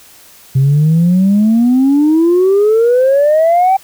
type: exponential sweep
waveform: sine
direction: up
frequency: 130.81 to 782 Hz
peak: -5 dBFS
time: 0.55-3.77 s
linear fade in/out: 10 ms
effects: tanh soft clip ceiling -4 dBFS + white hiss -41 dBFS RMS until 3.83 s